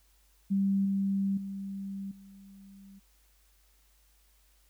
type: tone with level steps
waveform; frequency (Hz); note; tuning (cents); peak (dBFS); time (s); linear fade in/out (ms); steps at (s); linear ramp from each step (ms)
sine; 196; G3; 0; -24 / -26 / -35 / -49; 0.5-3; 20; 0.85 / 1.37 / 2.11; 5
effects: added 50 Hz sine -64 dBFS peak until 4.69 s + white hiss -68 dBFS RMS until 4.69 s